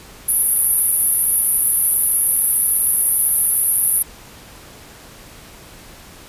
white band-pass noise, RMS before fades -17 dBFS, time 0.28-4.03 s, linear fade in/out 10 ms, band 10000 to 12000 Hz, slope 96 dB/octave, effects pink hiss -41 dBFS RMS until 6.28 s + resampled to 32000 Hz

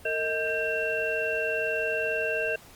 sine tone cluster, 455.3 / 630 / 1579 / 2721 Hz, A#4 / D#5 / G6 / F7, -41 / +21 / +12 / -46 cents, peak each -31 dBFS, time 0.05-2.56 s, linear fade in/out 5 ms, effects pink hiss -51 dBFS RMS until 2.75 s + Opus 32 kbps

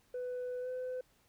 sine tone with pitch glide, 497.9 to 507.2 Hz, B4 to B4, +14 to +46 cents, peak -34 dBFS, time 0.14-1.01 s, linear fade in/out 5 ms, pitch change +32 cents, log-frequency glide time 0.61-0.68 s, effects tanh soft clip ceiling -35 dBFS + pink hiss -70 dBFS RMS until 1.28 s

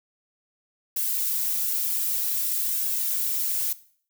violet noise with flanger, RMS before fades -26 dBFS, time 0.96-3.73 s, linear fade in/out 5 ms, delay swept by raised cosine 1.8 to 5.1 ms, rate 0.53 Hz, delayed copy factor +0.9, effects noise-tail reverb RT60 0.5 s tail -17 dB re dry

